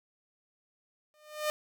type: tone with exponential growth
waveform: sawtooth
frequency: 606 Hz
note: D#5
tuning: 46 cents flat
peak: -22 dBFS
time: 1.14-1.5 s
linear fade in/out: 0 ms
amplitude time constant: 78 ms
effects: none